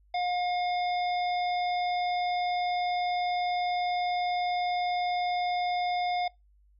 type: harmonic tone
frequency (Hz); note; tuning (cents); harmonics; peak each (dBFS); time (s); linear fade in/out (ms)
715; F5; +41; 1 / 3 / 5 / 7; -27 / -37 / -41 / -44; 0.14-6.28; 5
effects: noise-tail reverb RT60 0.2 s tail -24 dB re dry + added 50 Hz sine -59 dBFS peak until 6.79 s